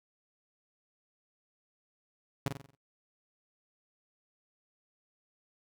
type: tone with echo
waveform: sawtooth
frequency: 138.59 Hz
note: C#3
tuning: in tune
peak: -24 dBFS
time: 2.46-2.48 s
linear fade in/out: 2 ms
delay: 45 ms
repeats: 6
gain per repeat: -6 dB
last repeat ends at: 2.75 s
effects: noise-tail reverb RT60 0.1 s tail -21 dB re dry